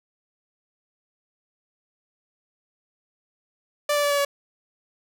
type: tone with pitch steps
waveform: sawtooth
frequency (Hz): 587.3 / 581.9 / 576.5 / 571.2 / 566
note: D5 / D5 / D5 / D5 / C#5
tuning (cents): 0 / -16 / -32 / -48 / +36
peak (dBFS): -16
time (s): 3.89-4.25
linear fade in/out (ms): 5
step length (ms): 72
effects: none